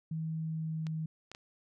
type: tone with pitch glide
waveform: sine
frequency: 160 to 158.53 Hz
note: D#3 to D#3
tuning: +49 to +33 cents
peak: -33 dBFS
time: 0.11-1.06 s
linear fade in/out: 5 ms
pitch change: -16 cents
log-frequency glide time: 0.39-0.92 s
type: clicks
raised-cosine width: 0.2 ms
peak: -29 dBFS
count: 3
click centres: 0.868 / 1.316 / 1.349 s
effects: none